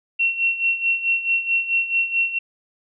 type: tone with tremolo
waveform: sine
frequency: 2723 Hz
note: F7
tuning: 44 cents flat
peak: -15 dBFS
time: 0.19-2.39 s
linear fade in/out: 10 ms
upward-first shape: sine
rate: 4.6 Hz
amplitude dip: 75%
effects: none